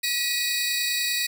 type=tone cluster; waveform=sawtooth; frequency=1932 / 2479 / 3894 / 4486 Hz; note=B6 / D#7 / B7 / C#8; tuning=-39 / -7 / -25 / +20 cents; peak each=-26 dBFS; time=0.03-1.27 s; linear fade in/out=10 ms; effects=none